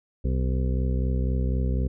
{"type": "harmonic tone", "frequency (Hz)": 64, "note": "C2", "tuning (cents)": -38, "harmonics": [1, 2, 3, 4, 6, 7, 8], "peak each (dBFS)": [-23, -29, -33, -35, -39, -40, -41], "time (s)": [0.24, 1.88], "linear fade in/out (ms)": 10, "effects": []}